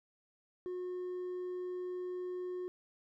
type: tone with hard clipping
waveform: sine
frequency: 362.4 Hz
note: F#4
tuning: 36 cents flat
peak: -38 dBFS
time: 0.66-2.68 s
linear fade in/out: 0 ms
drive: 2 dB
effects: none